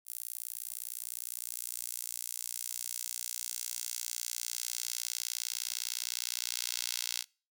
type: tone with high-pass filter sweep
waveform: 10% pulse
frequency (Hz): 59.8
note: A#1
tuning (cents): +45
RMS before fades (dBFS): -39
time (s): 0.05-7.25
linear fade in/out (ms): 50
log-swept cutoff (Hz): 11000 to 4300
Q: 1.2
effects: noise-tail reverb RT60 0.4 s tail -26 dB re dry